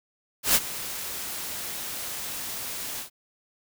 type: noise with ADSR envelope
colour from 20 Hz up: white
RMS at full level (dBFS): -18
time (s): 0.43-3.1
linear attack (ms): 120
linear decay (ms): 43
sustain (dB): -16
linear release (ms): 110
effects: none